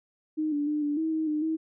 sine tone with pitch steps, 309.6 / 291.2 / 299.8 / 292.5 / 320 / 316.2 / 303.1 / 319.2 Hz, D#4 / D4 / D4 / D4 / D#4 / D#4 / D#4 / D#4, -9 / -15 / +36 / -7 / +49 / +28 / -45 / +44 cents, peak -25 dBFS, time 0.37-1.57 s, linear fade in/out 20 ms, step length 150 ms, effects none

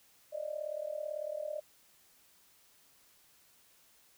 sine tone with amplitude modulation, 605 Hz, D#5, 49 cents flat, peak -32 dBFS, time 0.32-1.61 s, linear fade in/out 20 ms, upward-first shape sine, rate 38 Hz, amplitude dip 85%, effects white hiss -65 dBFS RMS until 4.17 s

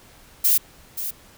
violet noise with echo, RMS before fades -17 dBFS, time 0.44-0.58 s, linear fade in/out 10 ms, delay 530 ms, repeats 1, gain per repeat -11 dB, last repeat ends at 1.11 s, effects pink hiss -50 dBFS RMS until 1.37 s

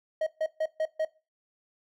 triangle tone bursts, 630 Hz, D#5, 21 cents sharp, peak -23 dBFS, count 5, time 0.21-1.05 s, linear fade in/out 5 ms, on 56 ms, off 140 ms, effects noise-tail reverb RT60 0.3 s tail -19 dB re dry

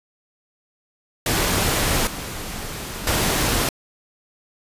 pink noise with level steps, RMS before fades -20 / -31 / -20 dBFS, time 1.26-3.69 s, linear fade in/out 2 ms, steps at 2.07 / 3.07 s, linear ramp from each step 2 ms, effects resampled to 32000 Hz

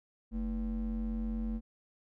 triangle ring-modulated tone, 135.7 Hz, C#3, 36 cents flat, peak -27 dBFS, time 0.31-1.61 s, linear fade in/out 50 ms, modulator 88.1 Hz, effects none

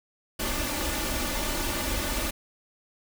pink noise with comb filter, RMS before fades -29 dBFS, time 0.39-2.31 s, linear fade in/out 10 ms, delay 3.4 ms, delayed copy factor +0.75, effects none

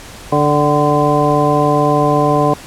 harmonic tone with a mistuned harmonic, 146.83 Hz, D3, in tune, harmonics 1 / 2 / 3 / 4 / 5 / 7, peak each -17 / -17 / -17 / -17 / -17 / -17 dBFS, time 0.32-2.54 s, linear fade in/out 5 ms, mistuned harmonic 5, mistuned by +38 cents, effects pink hiss -34 dBFS RMS until 2.66 s + low-pass 11000 Hz 12 dB/octave

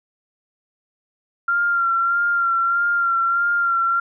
sine tone with vibrato, 1382 Hz, F6, 19 cents flat, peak -16 dBFS, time 1.48-4 s, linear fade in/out 5 ms, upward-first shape sine, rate 1.6 Hz, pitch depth 29 cents each way, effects none

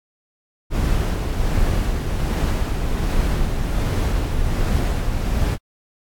brown noise with tremolo, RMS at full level -18 dBFS, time 0.7-5.58 s, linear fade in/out 50 ms, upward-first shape sine, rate 1.3 Hz, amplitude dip 35%, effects AAC 64 kbps

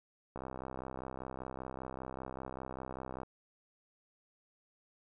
click train, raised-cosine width 1 ms, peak -28 dBFS, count 188, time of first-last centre 0.36-3.233 s, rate 65.1 Hz, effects none

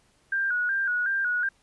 sine tone with vibrato, 1522 Hz, F#6, 48 cents sharp, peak -23 dBFS, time 0.32-1.49 s, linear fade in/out 5 ms, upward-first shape square, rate 2.7 Hz, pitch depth 73 cents each way, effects pink hiss -64 dBFS RMS until 1.62 s + resampled to 24000 Hz

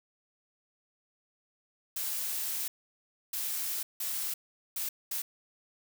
blue noise bursts at uneven times, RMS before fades -34 dBFS, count 5, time 1.96-2.68 / 3.33-3.83 / 4-4.34 / 4.76-4.89 / 5.11-5.22 s, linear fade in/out 5 ms, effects none

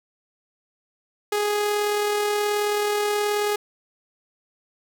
sawtooth tone with amplitude modulation, 415.3 Hz, G#4, in tune, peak -16 dBFS, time 1.32-3.56 s, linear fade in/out 5 ms, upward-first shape sine, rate 38.7 Hz, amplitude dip 25%, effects none

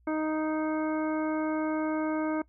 harmonic tone, 311.1 Hz, D#4, in tune, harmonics 1 / 2 / 3 / 4 / 5 / 7, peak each -28 / -34 / -38 / -40 / -42 / -45 dBFS, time 0.07-2.42 s, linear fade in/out 5 ms, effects noise-tail reverb RT60 0.1 s tail -21 dB re dry + added 60 Hz sine -60 dBFS peak until 2.48 s

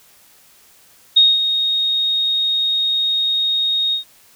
sine tone with ADSR envelope, 3729 Hz, A#7, in tune, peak -6 dBFS, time 1.16-4.04 s, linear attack 11 ms, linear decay 210 ms, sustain -9 dB, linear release 110 ms, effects white hiss -50 dBFS RMS until 4.35 s

